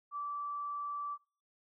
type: tone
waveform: sine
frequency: 1161 Hz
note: D6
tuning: 20 cents flat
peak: -36 dBFS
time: 0.11-1.18 s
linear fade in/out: 50 ms
effects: noise-tail reverb RT60 0.4 s tail -23 dB re dry